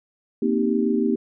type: chord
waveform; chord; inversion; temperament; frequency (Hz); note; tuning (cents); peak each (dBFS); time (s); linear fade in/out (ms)
sine; C minor seventh; third; equal with one note detuned; 233.1 / 259.7 / 311.1 / 392; Bb3 / C4 / Eb4 / G4; 0 / -13 / 0 / 0; -22 / -25 / -25 / -24; 0.42-1.16; 5
effects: none